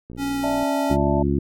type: click train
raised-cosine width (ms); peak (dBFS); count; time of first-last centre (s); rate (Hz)
3; -24; 33; 0.1-0.629; 60.5
type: tone with pitch glide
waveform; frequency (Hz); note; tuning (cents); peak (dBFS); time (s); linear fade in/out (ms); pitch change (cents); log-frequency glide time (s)
square; 278 to 276.2; C#4 to C#4; +5 to -6; -23; 0.17-0.97; 50; -11; 0.33-0.41
type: chord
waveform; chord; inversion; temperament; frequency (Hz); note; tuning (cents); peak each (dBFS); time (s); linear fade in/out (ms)
sine; D suspended second; none; equal; 587.3 / 659.3 / 880; D5 / E5 / A5; 0 / 0 / 0; -26; 0.43-1.23; 10
type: harmonic tone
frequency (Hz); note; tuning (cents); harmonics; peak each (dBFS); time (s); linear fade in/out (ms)
70.5; C#2; +30; 1 / 2 / 3 / 4 / 5; -24 / -24 / -24 / -24 / -24; 0.9-1.39; 5
effects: MP3 96 kbps